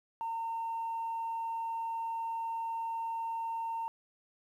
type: tone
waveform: sine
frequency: 912 Hz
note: A#5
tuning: 38 cents flat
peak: -32 dBFS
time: 0.21-3.88 s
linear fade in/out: 0 ms
effects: tanh soft clip ceiling -30 dBFS + 11-bit